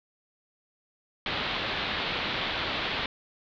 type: low-pass noise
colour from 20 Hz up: white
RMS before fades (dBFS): -31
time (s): 1.26-3.06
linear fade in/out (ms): 2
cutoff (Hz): 4000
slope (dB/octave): 48
effects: none